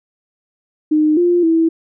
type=tone with pitch steps; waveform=sine; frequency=306.4 / 350.2 / 327 Hz; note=D#4 / F4 / E4; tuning=-27 / +5 / -14 cents; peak=-10 dBFS; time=0.91-1.69 s; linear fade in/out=10 ms; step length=260 ms; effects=none

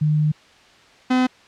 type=tone pair in turn; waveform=sine / 45% pulse; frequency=152 / 254.5 Hz; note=D#3 / C4; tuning=-40 / -48 cents; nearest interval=major sixth; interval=892 cents; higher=second; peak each=-15 dBFS; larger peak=neither; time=0.01-0.32 / 1.1-1.27 s; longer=first; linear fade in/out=10 ms; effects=white hiss -50 dBFS RMS until 1.47 s + low-pass 4000 Hz 12 dB/octave

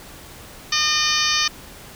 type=harmonic tone with a mistuned harmonic; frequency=608 Hz; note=D#5; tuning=40 cents flat; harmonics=2 / 3 / 4 / 5 / 6 / 7 / 8 / 9 / 10; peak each=-26 / -26 / -26 / -26 / -26 / -26 / -26 / -26 / -26 dBFS; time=0.72-1.48 s; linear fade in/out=5 ms; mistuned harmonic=7; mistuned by=+70 cents; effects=pink hiss -41 dBFS RMS until 1.95 s

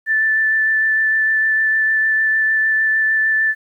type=tone with vibrato; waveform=sine; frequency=1760 Hz; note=A6; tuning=in tune; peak=-13 dBFS; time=0.06-3.55 s; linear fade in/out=50 ms; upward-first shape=sine; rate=6.6 Hz; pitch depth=10 cents each way; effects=9-bit

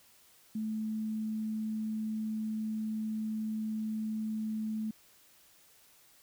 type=tone; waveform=sine; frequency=217.6 Hz; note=A3; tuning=19 cents flat; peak=-32 dBFS; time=0.55-4.91 s; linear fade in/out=5 ms; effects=white hiss -62 dBFS RMS until 6.22 s

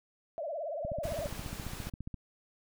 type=tone with vibrato; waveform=sine; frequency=620 Hz; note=D#5; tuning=6 cents flat; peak=-34 dBFS; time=0.38-1.27 s; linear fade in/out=0 ms; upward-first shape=triangle; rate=18 Hz; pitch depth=210 cents each way
type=click train; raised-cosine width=5 ms; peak=-27 dBFS; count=20; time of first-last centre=0.85-2.143 s; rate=14.7 Hz
type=noise; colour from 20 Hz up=pink; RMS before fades=-44 dBFS; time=1.03-1.9 s; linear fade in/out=10 ms
effects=none

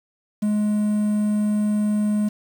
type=tone with quantisation; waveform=triangle; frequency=210.1 Hz; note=G#3; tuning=20 cents sharp; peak=-16 dBFS; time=0.42-2.29 s; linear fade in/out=10 ms; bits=7; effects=none

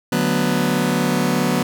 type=chord; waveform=sawtooth; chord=B minor seventh; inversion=first; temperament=just; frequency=148.16 / 185.21 / 222.2 / 246.9 Hz; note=D3 / F#3 / A3 / B3; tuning=+16 / +2 / +17 / 0 cents; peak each=-20 / -17 / -22 / -16 dBFS; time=0.12-1.63 s; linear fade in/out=5 ms; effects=none

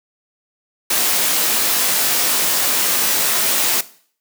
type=noise with comb filter; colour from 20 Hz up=white; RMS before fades=-17 dBFS; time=0.9-3.81 s; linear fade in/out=5 ms; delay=18 ms; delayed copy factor=+0.55; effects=noise-tail reverb RT60 0.5 s tail -17 dB re dry + high-pass 200 Hz 12 dB/octave

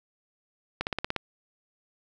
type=click train; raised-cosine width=0.3 ms; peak=-12 dBFS; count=7; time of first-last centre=0.81-1.163 s; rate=17 Hz; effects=none

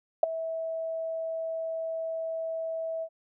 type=tone with ADSR envelope; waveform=sine; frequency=651 Hz; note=E5; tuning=22 cents flat; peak=-13 dBFS; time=0.23-3.09 s; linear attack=4 ms; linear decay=10 ms; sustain=-17 dB; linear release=65 ms; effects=none

